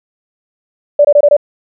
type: tone bursts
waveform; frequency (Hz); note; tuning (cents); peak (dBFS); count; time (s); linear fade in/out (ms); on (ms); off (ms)
sine; 583; D5; -13; -3; 5; 0.99-1.367; 5; 57; 23
effects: none